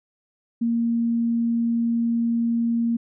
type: tone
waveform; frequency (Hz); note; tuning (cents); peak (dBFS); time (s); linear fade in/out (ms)
sine; 232.7; A#3; -3; -19; 0.61-2.97; 10
effects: none